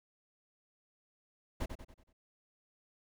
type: noise with echo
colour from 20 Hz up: brown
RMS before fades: -35 dBFS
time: 1.6-1.66 s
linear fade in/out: 10 ms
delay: 94 ms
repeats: 5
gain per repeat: -7 dB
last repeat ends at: 2.13 s
effects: none